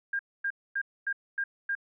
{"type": "tone bursts", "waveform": "sine", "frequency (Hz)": 1607, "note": "G6", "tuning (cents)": 43, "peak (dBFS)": -27, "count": 6, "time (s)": [0.13, 1.752], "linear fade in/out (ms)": 5, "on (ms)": 62, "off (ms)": 250, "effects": []}